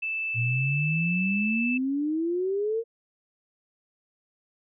sine tone, 2637 Hz, E7, in tune, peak -27 dBFS, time 0.02-1.78 s, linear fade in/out 10 ms
sine exponential sweep, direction up, 113.4 to 466.2 Hz, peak -24 dBFS, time 0.34-2.84 s, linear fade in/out 50 ms
effects none

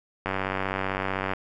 click train, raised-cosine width 0.5 ms, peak -12 dBFS, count 104, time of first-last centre 0.26-1.335 s, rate 95.8 Hz, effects none

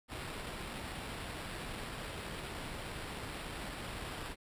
pink noise with sample-and-hold, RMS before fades -43 dBFS, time 0.08-4.36 s, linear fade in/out 50 ms, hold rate 6300 Hz, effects resampled to 32000 Hz

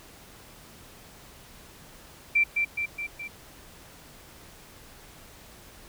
sine tone with echo, 2349 Hz, D7, in tune, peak -18 dBFS, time 2.35-2.44 s, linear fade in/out 10 ms, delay 210 ms, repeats 4, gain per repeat -4 dB, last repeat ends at 3.28 s, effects pink hiss -50 dBFS RMS until 5.88 s

